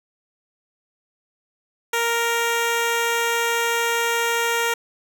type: tone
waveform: 10% pulse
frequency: 466.2 Hz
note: A#4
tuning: in tune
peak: -11 dBFS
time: 1.93-4.74 s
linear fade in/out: 5 ms
effects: none

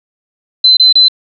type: tone bursts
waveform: sine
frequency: 4052 Hz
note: B7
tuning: 44 cents sharp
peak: -3 dBFS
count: 3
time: 0.64-1.084 s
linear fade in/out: 5 ms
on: 130 ms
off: 27 ms
effects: none

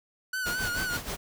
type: tone with vibrato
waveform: 45% pulse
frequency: 1475 Hz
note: F#6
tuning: 6 cents flat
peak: -29 dBFS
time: 0.33-0.97 s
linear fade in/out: 5 ms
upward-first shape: sine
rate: 4.6 Hz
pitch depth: 61 cents each way
type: noise with tremolo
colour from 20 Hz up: pink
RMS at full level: -33 dBFS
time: 0.45-1.17 s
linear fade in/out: 20 ms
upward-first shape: sine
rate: 6.4 Hz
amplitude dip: 70%
effects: none

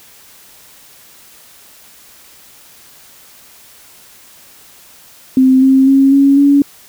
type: tone with pitch steps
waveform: sine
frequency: 260.7 / 266 / 271.5 / 277 / 282.7 Hz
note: C4 / C4 / C#4 / C#4 / C#4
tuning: -6 / +29 / -36 / -1 / +34 cents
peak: -5 dBFS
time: 5.37-6.62 s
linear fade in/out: 2 ms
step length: 250 ms
effects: white hiss -42 dBFS RMS until 6.88 s

